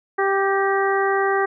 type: harmonic tone with a mistuned harmonic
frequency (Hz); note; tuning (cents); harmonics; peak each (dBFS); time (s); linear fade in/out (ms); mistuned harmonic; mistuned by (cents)
392; G4; 0; 1 / 2 / 3 / 4 / 5; -20 / -23 / -25 / -26 / -27; 0.18-1.46; 10; 5; -42
effects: none